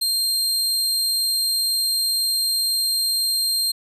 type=tone; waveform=sawtooth; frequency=4186 Hz; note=C8; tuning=in tune; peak=-16 dBFS; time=0.01-3.72 s; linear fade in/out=10 ms; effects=resampled to 32000 Hz